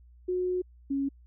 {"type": "tone pair in turn", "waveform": "sine", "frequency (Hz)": [364, 275.9], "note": ["F#4", "C#4"], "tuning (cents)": [-28, -8], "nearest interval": "perfect fourth", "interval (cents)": 480, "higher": "first", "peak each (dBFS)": -26, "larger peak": "neither", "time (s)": [[0.28, 0.62], [0.9, 1.09]], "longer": "first", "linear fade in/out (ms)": 10, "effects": ["added 60 Hz sine -52 dBFS peak until 1.26 s"]}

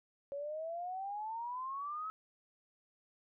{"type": "exponential sweep", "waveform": "sine", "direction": "up", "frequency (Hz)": [554.4, 1298], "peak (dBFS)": -38, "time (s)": [0.32, 2.1], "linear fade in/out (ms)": 0, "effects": []}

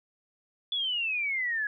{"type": "exponential sweep", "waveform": "sine", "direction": "down", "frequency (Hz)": [3469, 1661.2], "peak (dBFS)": -27, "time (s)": [0.72, 1.67], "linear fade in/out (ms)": 2, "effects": []}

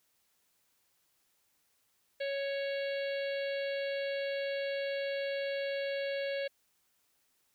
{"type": "harmonic tone with a mistuned harmonic", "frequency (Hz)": 554.4, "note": "C#5", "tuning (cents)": 0, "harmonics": [1, 3, 4, 5, 6, 7, 8], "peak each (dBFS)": [-33, -43, -45, -47, -49, -50, -51], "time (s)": [2.2, 6.48], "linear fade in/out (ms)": 10, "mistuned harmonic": 7, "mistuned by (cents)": 19, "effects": ["white hiss -74 dBFS RMS until 7.54 s"]}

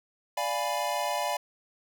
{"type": "chord", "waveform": "square", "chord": "D diminished seventh", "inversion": "none", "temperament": "equal", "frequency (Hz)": [587.3, 698.5, 830.6, 987.8], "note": ["D5", "F5", "Ab5", "Cb6"], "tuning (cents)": [0, 0, 0, 0], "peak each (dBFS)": -34, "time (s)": [0.37, 1.37], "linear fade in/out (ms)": 5, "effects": []}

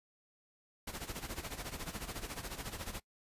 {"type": "noise with tremolo", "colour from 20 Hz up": "pink", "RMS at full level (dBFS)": -40, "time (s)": [0.87, 3], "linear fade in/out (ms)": 5, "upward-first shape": "sine", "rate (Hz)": 14, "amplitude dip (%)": 75, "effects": ["noise-tail reverb RT60 0.1 s tail -21 dB re dry", "resampled to 32000 Hz"]}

